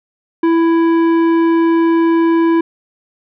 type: tone with tanh clipping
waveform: sine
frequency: 331.4 Hz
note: E4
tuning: 9 cents sharp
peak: -11 dBFS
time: 0.43-2.61 s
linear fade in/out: 5 ms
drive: 12 dB
effects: none